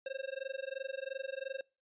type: tone with amplitude modulation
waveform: square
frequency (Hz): 536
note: C5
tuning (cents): +42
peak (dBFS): -35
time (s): 0.06-1.61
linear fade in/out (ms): 2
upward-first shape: sine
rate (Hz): 22.9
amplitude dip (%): 100
effects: noise-tail reverb RT60 0.3 s tail -26 dB re dry + resampled to 8000 Hz